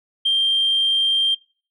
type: tone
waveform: sine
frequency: 3175 Hz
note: G7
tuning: 21 cents sharp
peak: -14 dBFS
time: 0.25-1.35 s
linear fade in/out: 10 ms
effects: noise-tail reverb RT60 0.4 s tail -23 dB re dry + tanh soft clip ceiling -11 dBFS